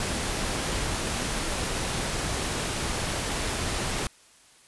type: noise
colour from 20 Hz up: pink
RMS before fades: -29 dBFS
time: 0-4.07 s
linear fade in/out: 2 ms
effects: white hiss -56 dBFS RMS until 4.67 s + resampled to 24000 Hz